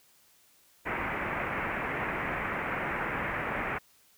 white low-pass noise, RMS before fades -33 dBFS, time 0.85-3.79 s, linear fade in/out 20 ms, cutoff 2300 Hz, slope 48 dB/octave, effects white hiss -63 dBFS RMS until 4.17 s

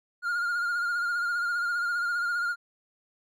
triangle tone with vibrato, 1415 Hz, F6, 22 cents sharp, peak -24 dBFS, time 0.22-2.56 s, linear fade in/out 50 ms, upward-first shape sine, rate 15 Hz, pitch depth 38 cents each way, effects none

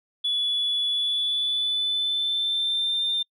sine tone with pitch glide, 3422 to 3596 Hz, A7 to A7, -49 to +37 cents, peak -21 dBFS, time 0.24-3.23 s, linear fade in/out 10 ms, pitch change +86 cents, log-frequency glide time 0.89-3.03 s, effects noise-tail reverb RT60 0.1 s tail -26 dB re dry + tanh soft clip ceiling -18 dBFS

